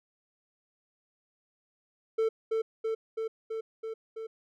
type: tone with echo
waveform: triangle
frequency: 445.5 Hz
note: A4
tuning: 22 cents sharp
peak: -22 dBFS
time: 2.18-2.29 s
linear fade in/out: 10 ms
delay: 330 ms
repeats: 6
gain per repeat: -2 dB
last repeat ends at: 4.27 s
effects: none